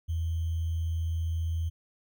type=tone with sample-and-hold; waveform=sine; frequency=82.4 Hz; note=E2; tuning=in tune; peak=-27 dBFS; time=0.08-1.7 s; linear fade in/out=20 ms; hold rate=3150 Hz; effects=none